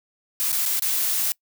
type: noise with dropouts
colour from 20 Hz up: blue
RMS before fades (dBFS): -23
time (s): 0.4-1.32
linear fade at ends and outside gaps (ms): 0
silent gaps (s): 0.519-0.527 / 0.654-0.66 / 0.795-0.822
effects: noise-tail reverb RT60 0.1 s tail -25 dB re dry